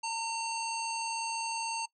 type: harmonic tone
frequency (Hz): 909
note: A#5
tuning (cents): -44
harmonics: 1 / 3 / 5 / 7 / 9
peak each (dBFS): -34 / -39 / -41 / -42 / -44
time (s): 0.03-1.86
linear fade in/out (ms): 10
effects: noise-tail reverb RT60 0.1 s tail -21 dB re dry